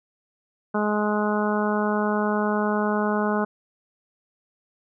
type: harmonic tone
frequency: 210 Hz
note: G#3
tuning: 19 cents sharp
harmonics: 1 / 2 / 3 / 4 / 5 / 6 / 7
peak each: -24 / -27 / -29 / -30 / -31 / -32 / -32 dBFS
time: 0.74-3.45 s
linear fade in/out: 10 ms
effects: none